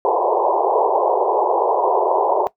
white band-pass noise, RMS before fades -17 dBFS, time 0.05-2.47 s, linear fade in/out 0 ms, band 360 to 1000 Hz, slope 96 dB/octave, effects noise-tail reverb RT60 0.1 s tail -18 dB re dry

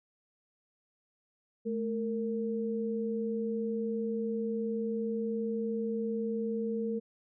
sine tone pair together, 216.9 / 459.7 Hz, A3 / A#4, -25 / -24 cents, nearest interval octave + minor second, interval 1301 cents, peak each -33 / -33 dBFS, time 1.65-7 s, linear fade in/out 20 ms, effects none

